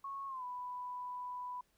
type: tone with pitch glide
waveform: sine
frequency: 1100 to 991.4 Hz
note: C#6 to B5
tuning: -14 to +6 cents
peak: -40 dBFS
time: 0.04-1.61 s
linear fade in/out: 5 ms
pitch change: -180 cents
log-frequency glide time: 0.27-0.44 s
effects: pink hiss -75 dBFS RMS until 1.77 s